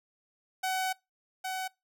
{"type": "tone pair in turn", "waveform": "sawtooth", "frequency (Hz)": [752, 752], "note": ["F#5", "F#5"], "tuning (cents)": [28, 28], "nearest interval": "unison", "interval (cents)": 0, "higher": "neither", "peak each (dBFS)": [-25, -29], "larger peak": "first", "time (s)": [[0.63, 0.93], [1.44, 1.68]], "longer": "first", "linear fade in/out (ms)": 10, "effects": ["noise-tail reverb RT60 0.2 s tail -23 dB re dry"]}